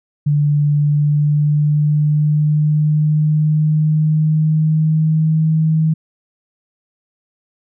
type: tone with pitch glide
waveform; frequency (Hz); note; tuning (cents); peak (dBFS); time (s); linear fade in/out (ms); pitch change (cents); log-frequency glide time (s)
sine; 146.83 to 158.28; D3 to D#3; 0 to +30; -11; 0.26-5.94; 10; +130; 0.74-5.49
effects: none